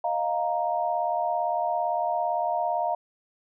sine chord, Eb suspended second, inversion none, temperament just, 622.3 / 700 / 933.4 Hz, Eb5 / F5 / Bb5, 0 / +4 / +2 cents, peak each -30 / -26 / -29 dBFS, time 0.04-2.95 s, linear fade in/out 5 ms, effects none

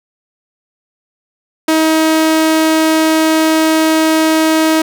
sawtooth tone, 317.6 Hz, D#4, 36 cents sharp, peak -5 dBFS, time 1.68-4.82 s, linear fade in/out 5 ms, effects none

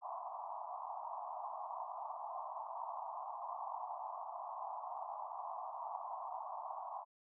white band-pass noise, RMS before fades -45 dBFS, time 0.01-7.05 s, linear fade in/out 50 ms, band 660 to 1100 Hz, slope 96 dB/octave, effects none

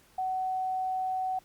sine tone, 750 Hz, F#5, 23 cents sharp, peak -28 dBFS, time 0.18-1.39 s, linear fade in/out 5 ms, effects pink hiss -61 dBFS RMS until 1.44 s + Opus 48 kbps

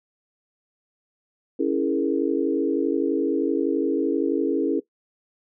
sine chord, A# half-diminished seventh, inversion first, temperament equal, 277.2 / 329.6 / 415.3 / 466.2 Hz, C#4 / E4 / G#4 / A#4, 0 / 0 / 0 / 0 cents, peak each -24 / -24 / -26 / -27 dBFS, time 1.59-4.8 s, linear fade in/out 10 ms, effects noise-tail reverb RT60 0.1 s tail -17 dB re dry

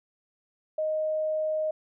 sine tone, 622.3 Hz, D#5, in tune, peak -25 dBFS, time 0.78-1.71 s, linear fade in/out 5 ms, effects none

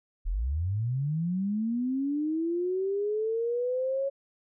sine linear sweep, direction up, 35.36 to 554.4 Hz, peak -26 dBFS, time 0.25-4.1 s, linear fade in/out 20 ms, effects none

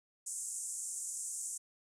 white band-pass noise, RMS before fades -41 dBFS, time 0.26-1.58 s, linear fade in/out 10 ms, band 6800 to 9200 Hz, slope 48 dB/octave, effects none

